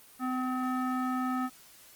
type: tone with low-pass filter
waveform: square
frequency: 255.5 Hz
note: C4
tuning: 41 cents flat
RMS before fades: -31 dBFS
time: 0.19-1.5 s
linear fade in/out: 50 ms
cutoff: 1400 Hz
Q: 3.3
effects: white hiss -55 dBFS RMS until 1.95 s + Opus 24 kbps